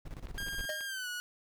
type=noise with tremolo; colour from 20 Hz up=brown; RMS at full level=-40 dBFS; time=0.05-0.66 s; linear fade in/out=10 ms; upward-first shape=square; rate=17 Hz; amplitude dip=75%
type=click train; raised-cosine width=0.3 ms; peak=-32 dBFS; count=6; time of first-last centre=0.27-0.808 s; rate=9.29 Hz
type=tone with pitch glide; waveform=sawtooth; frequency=1613 to 1462.1 Hz; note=G6 to F#6; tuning=+49 to -21 cents; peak=-33 dBFS; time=0.38-1.2 s; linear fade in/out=0 ms; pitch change=-170 cents; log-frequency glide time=0.86-1.08 s
type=tone with exponential decay; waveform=square; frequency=615 Hz; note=D#5; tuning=20 cents flat; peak=-34 dBFS; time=0.69-0.88 s; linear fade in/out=2 ms; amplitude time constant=41 ms
effects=none